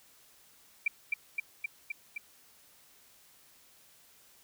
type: tone with echo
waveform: sine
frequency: 2349 Hz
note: D7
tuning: in tune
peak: -24 dBFS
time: 0.86-0.88 s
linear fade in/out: 5 ms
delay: 260 ms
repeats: 5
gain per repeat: -2 dB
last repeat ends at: 2.18 s
effects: white hiss -61 dBFS RMS until 4.43 s